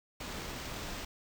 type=noise with sample-and-hold; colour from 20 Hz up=pink; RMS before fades=-41 dBFS; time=0.2-1.05 s; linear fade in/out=5 ms; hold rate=11025 Hz; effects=none